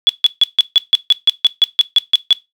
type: tone bursts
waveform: sine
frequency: 3397 Hz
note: G#7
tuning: 38 cents sharp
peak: -5 dBFS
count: 14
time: 0.07-2.328 s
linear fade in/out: 0 ms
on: 22 ms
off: 150 ms
effects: noise-tail reverb RT60 0.2 s tail -18 dB re dry